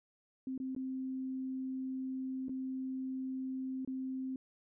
sine tone with dropouts, 261.6 Hz, C4, in tune, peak -36 dBFS, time 0.47-4.36 s, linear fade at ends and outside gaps 2 ms, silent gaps 0.578-0.6 / 0.75-0.763 / 2.484-2.493 / 3.849-3.875 s, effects none

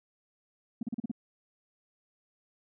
sine tone bursts, 231.5 Hz, A#3, 12 cents flat, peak -28 dBFS, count 6, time 0.81-1.115 s, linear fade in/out 5 ms, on 20 ms, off 37 ms, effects tanh soft clip ceiling -26 dBFS

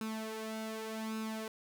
sawtooth tone with flanger, 220 Hz, A3, in tune, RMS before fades -40 dBFS, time 0.01-1.48 s, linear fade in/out 2 ms, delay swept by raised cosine 0.76 to 3.16 ms, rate 0.86 Hz, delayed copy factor +0.65, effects none

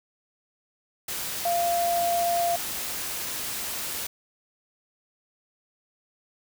sine tone in noise, 691 Hz, F5, 19 cents flat, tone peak -22 dBFS, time 1.45-2.56 s, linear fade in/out 5 ms, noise white, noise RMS -32 dBFS, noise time 1.08-4.07 s, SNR +7 dB, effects none

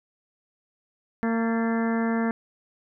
harmonic tone with a mistuned harmonic, 228.3 Hz, A#3, 36 cents flat, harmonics 1 / 2 / 3 / 4 / 5 / 6 / 7 / 8 / 9, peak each -23 / -31 / -34 / -36 / -39 / -38 / -40 / -37 / -43 dBFS, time 1.23-2.31 s, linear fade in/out 0 ms, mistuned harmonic 8, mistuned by -62 cents, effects none

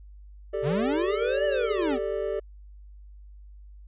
triangle chord, G suspended second, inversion none, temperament just, 392 / 441 / 588 Hz, G4 / A4 / D5, 0 / +4 / +2 cents, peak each -29 dBFS, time 0.53-2.4 s, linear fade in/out 10 ms
square linear two-way sweep, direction up then down, 116.54 to 597 to 233.6 Hz, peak -26 dBFS, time 0.62-1.99 s, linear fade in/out 50 ms, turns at 1.45 s
effects added 50 Hz sine -44 dBFS peak until 3.87 s + resampled to 8000 Hz

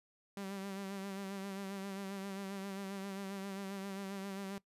sawtooth tone with vibrato, 195.6 Hz, G3, 4 cents flat, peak -37 dBFS, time 0.37-4.58 s, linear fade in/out 2 ms, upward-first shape sine, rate 7.5 Hz, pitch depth 41 cents each way, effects noise-tail reverb RT60 0.1 s tail -20 dB re dry + resampled to 32000 Hz

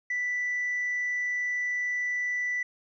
triangle tone with tanh clipping, 1975.5 Hz, B6, in tune, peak -27 dBFS, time 0.1-2.63 s, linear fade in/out 5 ms, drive 5 dB, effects resampled to 16000 Hz

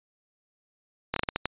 slowing click train, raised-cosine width 0.3 ms, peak -10 dBFS, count 7, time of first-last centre 1.14-1.456 s, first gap 23 ms, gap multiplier 1.33, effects resampled to 8000 Hz

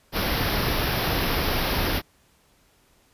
pink band-stop noise, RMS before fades -24 dBFS, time 0.12-2.02 s, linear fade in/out 50 ms, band 5600 to 11000 Hz, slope 96 dB/octave, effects pink hiss -61 dBFS RMS until 3.13 s + resampled to 32000 Hz

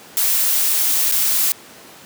blue noise with dropouts, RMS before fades -17 dBFS, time 0.17-1.52 s, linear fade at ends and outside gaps 0 ms, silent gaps 1.114-1.122 s, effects pink hiss -41 dBFS RMS until 2.05 s + high-pass 200 Hz 12 dB/octave

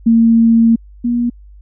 sine tone pair in turn, 228.7 / 239.3 Hz, A#3 / A#3, -33 / +46 cents, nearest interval minor second, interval 79 cents, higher second, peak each -6 / -12 dBFS, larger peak first, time 0.06-0.76 / 1.04-1.3 s, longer first, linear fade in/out 10 ms, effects added 50 Hz sine -36 dBFS peak until 1.61 s

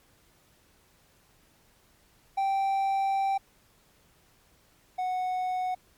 triangle tone pair in turn, 781 / 737.2 Hz, G5 / F#5, -7 / -7 cents, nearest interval minor second, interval 100 cents, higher first, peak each -22 / -25 dBFS, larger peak first, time 2.37-3.38 / 4.98-5.75 s, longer first, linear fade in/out 10 ms, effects pink hiss -63 dBFS RMS until 5.97 s + MP3 96 kbps

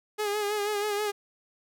sawtooth tone with vibrato, 415.3 Hz, G#4, in tune, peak -23 dBFS, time 0.18-1.12 s, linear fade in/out 20 ms, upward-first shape sine, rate 6.2 Hz, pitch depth 45 cents each way, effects none

